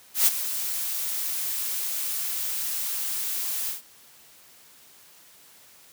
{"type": "noise with ADSR envelope", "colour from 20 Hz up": "blue", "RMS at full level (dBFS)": -17, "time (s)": [0.14, 3.82], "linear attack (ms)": 130, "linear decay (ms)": 24, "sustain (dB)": -12, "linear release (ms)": 140, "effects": ["white hiss -53 dBFS RMS until 5.92 s", "high-pass 80 Hz 12 dB/octave"]}